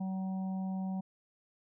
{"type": "harmonic tone", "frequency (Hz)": 189.3, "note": "F#3", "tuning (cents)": 40, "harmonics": [1, 3, 4, 5], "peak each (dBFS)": [-33, -53, -47, -55], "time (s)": [0, 1.01], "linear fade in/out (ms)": 10, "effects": []}